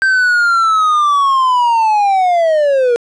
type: linear sweep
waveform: triangle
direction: down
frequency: 1568 to 466.2 Hz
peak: -7 dBFS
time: 0.02-2.96 s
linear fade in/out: 0 ms
effects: resampled to 22050 Hz + 8-bit